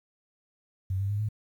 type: tone with pitch steps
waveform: sine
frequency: 94.7 / 98.66 / 102.79 / 107.1 Hz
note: F#2 / G2 / G#2 / A2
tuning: +41 / +12 / -17 / -46 cents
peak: -26 dBFS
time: 0.9-1.288 s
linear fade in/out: 5 ms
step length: 97 ms
effects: 10-bit